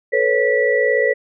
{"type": "tone cluster", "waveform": "sine", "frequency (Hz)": [437.9, 494.5, 552, 1954], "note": ["A4", "B4", "C#5", "B6"], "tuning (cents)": [-8, 2, -7, -19], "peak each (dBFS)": -19, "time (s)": [0.12, 1.14], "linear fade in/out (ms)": 20, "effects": []}